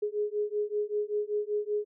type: beating tone pair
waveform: sine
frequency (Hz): 415.3 / 420.5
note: G#4 / G#4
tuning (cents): 0 / +22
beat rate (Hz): 5.2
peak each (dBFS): -31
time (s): 0.02-1.85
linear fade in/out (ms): 10
effects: none